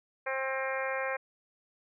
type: harmonic tone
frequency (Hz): 265.8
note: C4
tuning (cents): +27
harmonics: 2 / 3 / 4 / 5 / 6 / 7 / 8 / 9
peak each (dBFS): -34 / -40 / -39 / -43 / -38 / -40 / -41 / -42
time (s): 0.26-1.17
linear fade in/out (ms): 10
effects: none